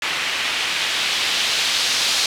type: noise with low-pass filter sweep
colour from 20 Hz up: blue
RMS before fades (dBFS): -21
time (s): 0.02-2.26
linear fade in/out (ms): 2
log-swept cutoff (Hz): 2500 to 4300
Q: 1.4
effects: none